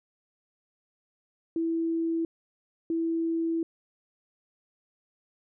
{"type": "tone bursts at uneven times", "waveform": "sine", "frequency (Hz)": 329.6, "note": "E4", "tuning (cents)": 0, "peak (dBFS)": -25, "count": 2, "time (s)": [[1.56, 2.25], [2.9, 3.63]], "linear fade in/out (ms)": 2, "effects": []}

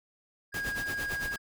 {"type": "tone", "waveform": "triangle", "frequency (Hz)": 1636, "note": "G#6", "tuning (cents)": -26, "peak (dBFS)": -30, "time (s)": [0.52, 1.38], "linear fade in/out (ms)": 50}
{"type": "noise with tremolo", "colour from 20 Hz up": "pink", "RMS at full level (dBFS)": -37, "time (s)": [0.54, 1.36], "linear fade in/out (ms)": 2, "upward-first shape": "sine", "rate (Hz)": 8.9, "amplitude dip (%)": 80}
{"effects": []}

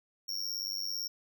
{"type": "tone with amplitude modulation", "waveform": "square", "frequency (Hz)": 5520, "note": "F8", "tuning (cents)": -21, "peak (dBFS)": -30, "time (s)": [0.28, 1.08], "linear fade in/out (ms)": 10, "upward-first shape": "sine", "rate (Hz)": 97.9, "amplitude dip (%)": 100, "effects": []}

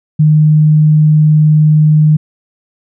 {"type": "tone", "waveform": "sine", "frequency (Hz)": 153.2, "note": "D#3", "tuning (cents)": -27, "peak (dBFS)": -4, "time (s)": [0.19, 2.17], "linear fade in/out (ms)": 10, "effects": []}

